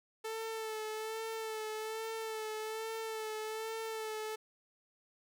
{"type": "tone with vibrato", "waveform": "sawtooth", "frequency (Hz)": 440, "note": "A4", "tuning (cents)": 0, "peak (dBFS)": -34, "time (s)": [0.24, 4.36], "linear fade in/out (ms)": 10, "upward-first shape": "sine", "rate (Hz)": 1.2, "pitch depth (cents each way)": 30, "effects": []}